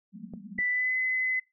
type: band-pass noise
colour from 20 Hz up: white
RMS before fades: -43 dBFS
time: 0.12-0.63 s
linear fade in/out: 50 ms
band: 180 to 230 Hz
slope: 96 dB/octave
type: clicks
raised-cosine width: 2 ms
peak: -31 / -30 dBFS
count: 2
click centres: 0.337 / 0.588 s
type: tone with pitch glide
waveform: sine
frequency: 1981 to 2028 Hz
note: B6 to B6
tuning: +5 to +45 cents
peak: -25 dBFS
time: 0.58-1.4 s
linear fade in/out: 10 ms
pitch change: +40 cents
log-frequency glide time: 0.69-0.94 s
effects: noise-tail reverb RT60 0.2 s tail -21 dB re dry